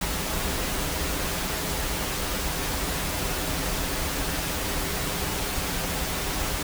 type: noise with comb filter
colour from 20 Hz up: pink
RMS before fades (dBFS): -28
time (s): 0.01-6.63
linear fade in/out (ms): 5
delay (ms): 8.7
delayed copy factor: -0.5
effects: none